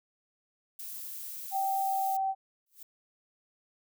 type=noise; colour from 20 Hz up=violet; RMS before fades=-41 dBFS; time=0.79-2.17 s; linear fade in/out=5 ms
type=tone with pitch glide; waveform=sine; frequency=778 to 771.7 Hz; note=G5 to G5; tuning=-13 to -27 cents; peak=-27 dBFS; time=1.51-2.35 s; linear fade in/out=50 ms; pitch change=-14 cents; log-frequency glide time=1.76-2.23 s
type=noise with exponential growth; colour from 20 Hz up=violet; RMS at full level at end=-43 dBFS; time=2.66-2.83 s; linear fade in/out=5 ms; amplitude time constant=35 ms
effects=none